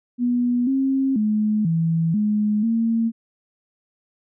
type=tone with pitch steps; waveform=sine; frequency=243.8 / 268.2 / 213.1 / 164.2 / 210.4 / 227.9 Hz; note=B3 / C4 / G#3 / E3 / G#3 / A#3; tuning=-22 / +43 / +45 / -6 / +23 / -39 cents; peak=-17 dBFS; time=0.18-3.12 s; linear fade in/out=50 ms; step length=490 ms; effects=none